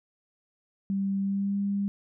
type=tone with pitch glide; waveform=sine; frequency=196 to 200 Hz; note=G3 to G3; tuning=0 to +35 cents; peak=-25 dBFS; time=0.9-1.88 s; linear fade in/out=0 ms; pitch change=+35 cents; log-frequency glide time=1.21-1.57 s; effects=none